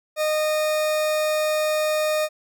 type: tone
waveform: 40% pulse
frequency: 615 Hz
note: D#5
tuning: 20 cents flat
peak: -19 dBFS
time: 0.16-2.29 s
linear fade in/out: 50 ms
effects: none